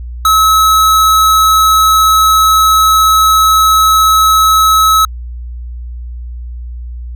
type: tone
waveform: square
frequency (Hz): 1291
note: E6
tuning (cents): -37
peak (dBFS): -6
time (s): 0.25-5.05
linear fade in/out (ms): 2
effects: added 60 Hz sine -21 dBFS peak until 7.15 s